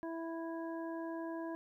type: harmonic tone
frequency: 329.6 Hz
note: E4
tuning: in tune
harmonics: 1 / 2 / 3 / 5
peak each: -40 / -45 / -48 / -53 dBFS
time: 0.03-1.55 s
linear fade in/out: 0 ms
effects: 13-bit